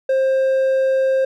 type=tone with hard clipping; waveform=sine; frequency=530 Hz; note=C5; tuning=22 cents sharp; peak=-15 dBFS; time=0.09-1.25 s; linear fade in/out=5 ms; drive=3 dB; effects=none